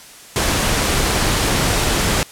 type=noise; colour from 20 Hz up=pink; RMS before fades=-17 dBFS; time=0.36-2.23 s; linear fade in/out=0 ms; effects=white hiss -40 dBFS RMS until 2.31 s + low-pass 11000 Hz 12 dB/octave